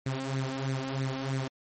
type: tone with flanger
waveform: sawtooth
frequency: 133.6 Hz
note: C3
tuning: 36 cents sharp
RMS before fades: -32 dBFS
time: 0.06-1.48 s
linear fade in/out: 5 ms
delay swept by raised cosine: 0.47 to 3.77 ms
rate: 3.1 Hz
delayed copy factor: +0.65
effects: MP3 32 kbps